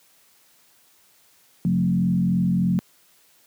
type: tone with frequency modulation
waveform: sine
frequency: 179.9 Hz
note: F#3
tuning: 48 cents flat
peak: -17 dBFS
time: 1.65-2.79 s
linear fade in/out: 0 ms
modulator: 43.3 Hz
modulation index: 0.95
effects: white hiss -58 dBFS RMS until 3.46 s + high-pass 100 Hz 12 dB/octave